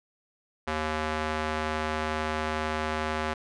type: tone with band-pass filter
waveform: square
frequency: 77.78 Hz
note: D#2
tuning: in tune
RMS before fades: -30 dBFS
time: 0.67-3.34 s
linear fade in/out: 10 ms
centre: 1300 Hz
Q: 0.68
effects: resampled to 24000 Hz